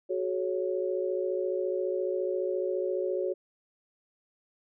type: chord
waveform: sine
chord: F# suspended second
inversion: none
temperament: equal with one note detuned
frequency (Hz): 370 / 424.5 / 554.4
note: F#4 / G#4 / C#5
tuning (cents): 0 / +38 / 0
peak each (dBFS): -30 / -34 / -32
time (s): 0.09-3.34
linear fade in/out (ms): 20
effects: none